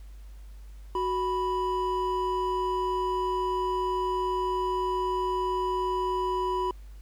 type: tone pair together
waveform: triangle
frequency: 370.3 / 987.8 Hz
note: F#4 / B5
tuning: +1 / 0 cents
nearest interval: octave + perfect fourth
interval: 1699 cents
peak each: -27 / -26 dBFS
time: 0.95-6.71 s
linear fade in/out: 2 ms
effects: added 50 Hz sine -42 dBFS peak until 7.01 s + pink hiss -62 dBFS RMS until 7.01 s